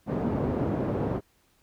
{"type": "band-pass noise", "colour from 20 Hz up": "pink", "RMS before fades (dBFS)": -28, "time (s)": [0.06, 1.21], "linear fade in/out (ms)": 50, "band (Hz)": [120, 550], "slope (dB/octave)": 12, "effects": ["pink hiss -66 dBFS RMS until 1.62 s"]}